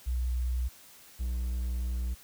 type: tone pair in turn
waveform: sine / triangle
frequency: 61.74 / 60.85 Hz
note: B1 / B1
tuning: 0 / -25 cents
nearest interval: unison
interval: 25 cents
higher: first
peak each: -27 dBFS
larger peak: neither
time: 0.06-0.69 / 1.19-2.15 s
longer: second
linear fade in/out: 20 ms
effects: white hiss -54 dBFS RMS until 2.23 s